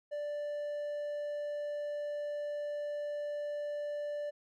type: tone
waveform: triangle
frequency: 587.3 Hz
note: D5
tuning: in tune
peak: -33 dBFS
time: 0.11-4.31 s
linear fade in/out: 20 ms
effects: none